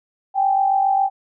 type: tone pair together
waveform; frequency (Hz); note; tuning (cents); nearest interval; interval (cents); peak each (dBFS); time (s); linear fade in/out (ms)
sine; 780 / 827.3; G5 / G#5; -9 / -7; minor second; 102; -15 / -23; 0.34-1.1; 50
effects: none